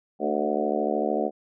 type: harmonic tone with a mistuned harmonic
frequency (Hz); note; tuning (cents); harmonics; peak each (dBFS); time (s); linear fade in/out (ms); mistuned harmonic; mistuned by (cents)
73.42; D2; 0; 3 / 4 / 5 / 6 / 7 / 8 / 9 / 10; -31 / -31 / -31 / -31 / -31 / -31 / -31 / -31; 0.19-1.31; 50; 5; +26
effects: none

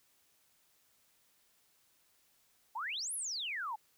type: exponential two-way sweep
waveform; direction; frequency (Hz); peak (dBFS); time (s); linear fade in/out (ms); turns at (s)
sine; up then down; 819 to 11470 to 819; -36; 2.75-3.76; 10; 3.14
effects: white hiss -71 dBFS RMS until 3.97 s

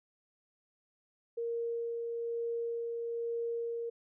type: tone with tremolo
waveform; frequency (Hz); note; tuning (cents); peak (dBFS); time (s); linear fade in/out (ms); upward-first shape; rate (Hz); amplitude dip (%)
sine; 466.2; A#4; 0; -32; 1.37-3.9; 10; sine; 1.1; 25
effects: none

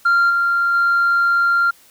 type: tone with level steps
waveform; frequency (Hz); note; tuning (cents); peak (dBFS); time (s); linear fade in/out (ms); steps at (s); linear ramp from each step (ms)
sine; 1388; F6; -11; -9 / -13 / -11; 0.05-1.71; 10; 0.29 / 0.73; 20
effects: tanh soft clip ceiling -10 dBFS + white hiss -50 dBFS RMS until 1.9 s

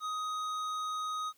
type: tone with hard clipping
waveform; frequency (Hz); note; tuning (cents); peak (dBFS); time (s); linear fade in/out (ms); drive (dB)
triangle; 1253; D#6; +12; -35; 0-1.33; 50; 14
effects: white hiss -68 dBFS RMS until 1.37 s

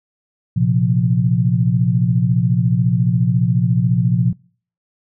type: chord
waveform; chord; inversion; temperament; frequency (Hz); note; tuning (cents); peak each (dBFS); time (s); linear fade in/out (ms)
sine; Bb suspended second; none; equal; 116.54 / 130.81 / 174.61; Bb2 / C3 / F3; 0 / 0 / 0; -17; 0.56-4.33; 10
effects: noise-tail reverb RT60 0.5 s tail -26 dB re dry

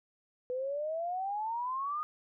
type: exponential sweep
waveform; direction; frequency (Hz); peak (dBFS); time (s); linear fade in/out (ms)
sine; up; 493.9 to 1244.5; -32; 0.5-2.03; 0
effects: none

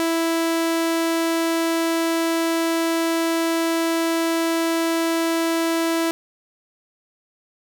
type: tone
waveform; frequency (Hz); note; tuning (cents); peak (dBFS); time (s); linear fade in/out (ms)
sawtooth; 330; E4; +2; -15; 0-6.11; 0
effects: none

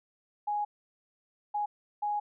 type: tone bursts at uneven times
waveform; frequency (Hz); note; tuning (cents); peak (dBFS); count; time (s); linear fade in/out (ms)
sine; 830.6; G#5; 0; -28; 3; 0.47-0.65 / 1.54-1.66 / 2.02-2.2; 10
effects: none

